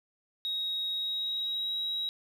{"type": "tone with pitch glide", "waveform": "sine", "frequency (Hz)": [3783, 3845], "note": ["A#7", "B7"], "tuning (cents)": [25, -47], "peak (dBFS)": -29, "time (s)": [0.45, 2.09], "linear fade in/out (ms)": 0, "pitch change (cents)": 28, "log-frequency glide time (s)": [0.92, 1.76], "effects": ["tanh soft clip ceiling -25 dBFS", "10-bit"]}